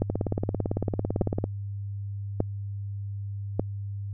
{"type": "two click trains", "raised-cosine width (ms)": 2, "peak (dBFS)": [-13, -10], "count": [25, 4], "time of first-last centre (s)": [[0.1, 1.441], [0.02, 3.596]], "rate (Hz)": [17.9, 0.839], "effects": ["added 100 Hz sine -31 dBFS peak until 4.13 s"]}